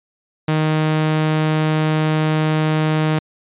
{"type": "tone", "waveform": "sawtooth", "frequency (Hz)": 155.56, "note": "D#3", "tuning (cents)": 0, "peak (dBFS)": -11, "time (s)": [0.48, 3.19], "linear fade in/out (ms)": 5, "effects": ["resampled to 8000 Hz"]}